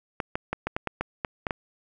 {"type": "clicks", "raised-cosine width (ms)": 0.5, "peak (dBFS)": -12, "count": 10, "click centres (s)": [0.202, 0.355, 0.53, 0.67, 0.765, 0.873, 1.01, 1.248, 1.468, 1.508], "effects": []}